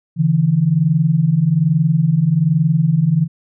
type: tone pair together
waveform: sine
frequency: 142.3 / 163.5 Hz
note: C#3 / E3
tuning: +46 / -14 cents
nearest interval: major second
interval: 240 cents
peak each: -16 / -13 dBFS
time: 0.16-3.28 s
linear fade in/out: 50 ms
effects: none